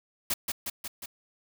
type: noise with echo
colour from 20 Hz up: white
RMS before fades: -28 dBFS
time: 0.3-0.34 s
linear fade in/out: 5 ms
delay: 180 ms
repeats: 4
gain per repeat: -3 dB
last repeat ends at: 1.06 s
effects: none